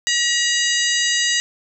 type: harmonic tone with a mistuned harmonic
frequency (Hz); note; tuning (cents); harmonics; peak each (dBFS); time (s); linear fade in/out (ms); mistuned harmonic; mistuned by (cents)
957; A#5; +45; 2 / 3 / 4 / 5 / 6 / 7 / 8; -21 / -23 / -24 / -25 / -26 / -26 / -27; 0.07-1.4; 0; 6; +96
effects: none